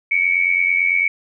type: tone pair together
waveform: sine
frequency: 2211 / 2300 Hz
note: C#7 / D7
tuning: -5 / -37 cents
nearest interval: minor second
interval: 68 cents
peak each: -17 dBFS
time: 0.11-1.08 s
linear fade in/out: 5 ms
effects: none